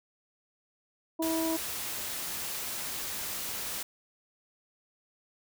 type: harmonic tone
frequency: 324.5 Hz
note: E4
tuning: 27 cents flat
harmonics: 1 / 2 / 3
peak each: -29 / -35 / -39 dBFS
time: 1.19-1.57 s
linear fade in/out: 10 ms
type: noise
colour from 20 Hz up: white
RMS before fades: -36 dBFS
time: 1.22-3.83 s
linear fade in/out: 5 ms
effects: none